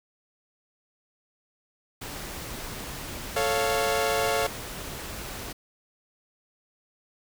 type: noise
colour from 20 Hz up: pink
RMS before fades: -37 dBFS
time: 2.01-5.53 s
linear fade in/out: 10 ms
type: chord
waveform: sawtooth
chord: A augmented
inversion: none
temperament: equal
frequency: 440 / 554.4 / 698.5 Hz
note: A4 / C#5 / E#5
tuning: 0 / 0 / 0 cents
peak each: -24 dBFS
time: 3.36-4.47 s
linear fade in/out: 5 ms
effects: none